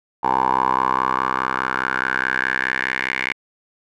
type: tone with band-pass filter sweep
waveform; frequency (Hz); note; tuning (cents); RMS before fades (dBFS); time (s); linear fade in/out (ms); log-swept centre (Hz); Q
10% pulse; 64.8; C2; -16; -21; 0.23-3.33; 10; 880 to 2100; 5.4
effects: none